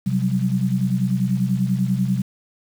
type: tone cluster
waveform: sine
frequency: 129.2 / 183.5 / 193.7 Hz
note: C3 / F#3 / G3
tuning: -21 / -14 / -20 cents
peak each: -22 dBFS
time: 0.06-2.22 s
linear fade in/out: 10 ms
effects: 7-bit